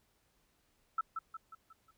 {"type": "tone with echo", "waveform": "sine", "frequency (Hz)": 1318.5, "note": "E6", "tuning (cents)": 0, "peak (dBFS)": -29, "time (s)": [0.98, 1.01], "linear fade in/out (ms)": 5, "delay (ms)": 180, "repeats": 5, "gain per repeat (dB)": -6, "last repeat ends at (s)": 1.91, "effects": ["pink hiss -74 dBFS RMS until 1.97 s"]}